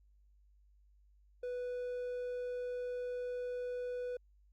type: tone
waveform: triangle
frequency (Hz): 493.9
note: B4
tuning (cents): 0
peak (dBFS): -35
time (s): 1.43-4.17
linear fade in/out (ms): 5
effects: added 50 Hz sine -63 dBFS peak until 4.52 s + Opus 48 kbps